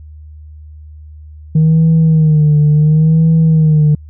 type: tone with vibrato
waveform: sine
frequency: 155.56 Hz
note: D#3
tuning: in tune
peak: -4 dBFS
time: 1.55-3.95 s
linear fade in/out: 5 ms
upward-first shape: sine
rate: 0.71 Hz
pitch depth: 72 cents each way
effects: tanh soft clip ceiling -4 dBFS + added 76 Hz sine -31 dBFS peak until 4.09 s